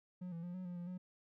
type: tone with pitch steps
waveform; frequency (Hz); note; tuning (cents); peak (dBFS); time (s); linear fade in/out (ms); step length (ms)
triangle; 180.8 / 167.5 / 176.3 / 184.4 / 177.1 / 174.4 / 182.1; F#3 / E3 / F3 / F#3 / F3 / F3 / F#3; -40 / +28 / +17 / -6 / +24 / -2 / -27; -40; 0.21-0.98; 10; 110
effects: none